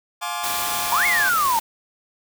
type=chord; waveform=sawtooth; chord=D half-diminished seventh; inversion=first; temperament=just; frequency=704.8 / 845.8 / 1057.2 / 1174.7 Hz; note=F5 / Ab5 / C6 / D6; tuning=+16 / +31 / +18 / 0 cents; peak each=-27 dBFS; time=0.21-1.3 s; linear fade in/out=20 ms
type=noise; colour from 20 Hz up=white; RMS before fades=-27 dBFS; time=0.43-1.6 s; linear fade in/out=10 ms
type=exponential two-way sweep; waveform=sine; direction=up then down; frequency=880 to 2217 to 880 Hz; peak=-17 dBFS; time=0.92-1.59 s; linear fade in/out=2 ms; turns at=1.06 s
effects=none